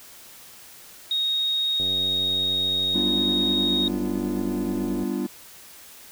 sine tone, 3745 Hz, A#7, 7 cents sharp, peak -21 dBFS, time 1.11-3.88 s, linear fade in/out 2 ms
click train, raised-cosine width 2 ms, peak -24 dBFS, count 303, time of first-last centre 1.8-5.033 s, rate 93.4 Hz
triangle chord, G dominant seventh, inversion none, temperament equal with one note detuned, 196 / 246.9 / 293.7 / 343.8 Hz, G3 / B3 / D4 / F4, 0 / 0 / 0 / -27 cents, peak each -28 / -27 / -28 / -28 dBFS, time 2.94-5.27 s, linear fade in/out 10 ms
effects white hiss -46 dBFS RMS until 6.11 s

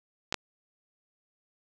clicks, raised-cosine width 0.2 ms, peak -11 dBFS, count 2, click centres 0.325 / 0.343 s, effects none

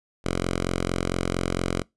5% pulse tone, 44.38 Hz, F1, 29 cents sharp, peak -13 dBFS, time 0.24-1.83 s, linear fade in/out 20 ms, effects noise-tail reverb RT60 0.2 s tail -25 dB re dry + resampled to 24000 Hz

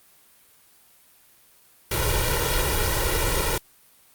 pink noise with comb filter, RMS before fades -23 dBFS, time 1.91-3.58 s, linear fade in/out 5 ms, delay 2.1 ms, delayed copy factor +0.9, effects white hiss -56 dBFS RMS until 4.14 s + Opus 32 kbps

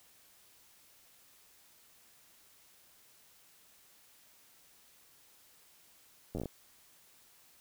slowing click train, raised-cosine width 2 ms, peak -25 dBFS, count 8, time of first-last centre 6.35-6.457 s, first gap 10 ms, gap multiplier 1.14, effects white hiss -63 dBFS RMS until 7.6 s

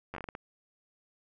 slowing click train, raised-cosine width 0.5 ms, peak -24 dBFS, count 8, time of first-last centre 0.14-0.351 s, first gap 10 ms, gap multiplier 1.36, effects none

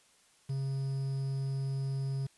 triangle tone with quantisation, 135.5 Hz, C#3, 39 cents flat, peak -29 dBFS, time 0.49-2.27 s, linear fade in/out 10 ms, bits 9, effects white hiss -65 dBFS RMS until 2.37 s + resampled to 24000 Hz

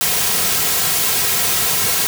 white noise with comb filter, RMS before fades -17 dBFS, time 0.01-2.07 s, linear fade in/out 0 ms, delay 3.4 ms, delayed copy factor -0.55, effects none

